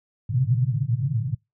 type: band-pass noise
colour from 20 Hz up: pink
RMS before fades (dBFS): -23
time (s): 0.29-1.35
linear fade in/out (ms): 10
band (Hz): 110 to 150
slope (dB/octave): 96
effects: noise-tail reverb RT60 0.2 s tail -25 dB re dry